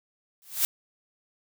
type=noise with exponential growth; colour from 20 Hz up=blue; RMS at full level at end=-20 dBFS; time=0.42-0.65 s; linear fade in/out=0 ms; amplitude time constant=49 ms; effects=none